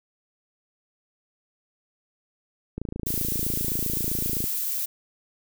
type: click train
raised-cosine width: 3 ms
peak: -18 dBFS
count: 47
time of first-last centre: 2.78-4.441 s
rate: 27.7 Hz
type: noise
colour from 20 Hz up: violet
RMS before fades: -28 dBFS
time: 3.06-4.86 s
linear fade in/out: 10 ms
effects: none